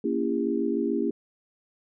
sine chord, A# diminished seventh, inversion none, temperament just, 233.1 / 279.7 / 335.6 / 402.8 Hz, A#3 / C#4 / E4 / G4, 0 / +16 / +31 / +47 cents, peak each -29 dBFS, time 0.04-1.11 s, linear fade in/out 5 ms, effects none

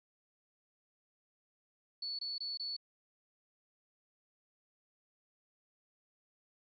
sine tone bursts, 4435 Hz, C#8, in tune, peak -37 dBFS, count 4, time 2.02-2.766 s, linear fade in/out 5 ms, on 170 ms, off 22 ms, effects none

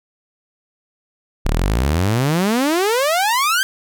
sawtooth exponential sweep, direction up, 33.48 to 1610 Hz, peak -11 dBFS, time 1.45-3.63 s, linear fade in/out 0 ms, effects none

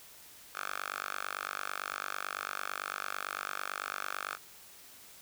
5% pulse tone with high-pass filter, 48.96 Hz, G1, 1 cent flat, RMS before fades -39 dBFS, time 0.53-4.38 s, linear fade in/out 50 ms, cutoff 1200 Hz, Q 3.2, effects white hiss -54 dBFS RMS until 5.21 s

